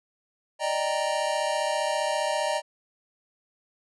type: chord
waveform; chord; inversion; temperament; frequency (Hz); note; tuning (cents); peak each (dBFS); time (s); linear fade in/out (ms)
square; Eb major seventh; third; equal; 587.3 / 622.3 / 784 / 932.3; D5 / Eb5 / G5 / Bb5; 0 / 0 / 0 / 0; -31 / -30 / -33 / -31; 0.59-2.62; 50
effects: resampled to 24000 Hz